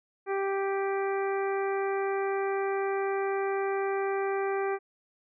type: harmonic tone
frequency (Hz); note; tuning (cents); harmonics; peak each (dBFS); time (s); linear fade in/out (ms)
392; G4; 0; 1 / 2 / 3 / 4 / 5 / 6; -28 / -34 / -38 / -40 / -42 / -44; 0.26-4.79; 50
effects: none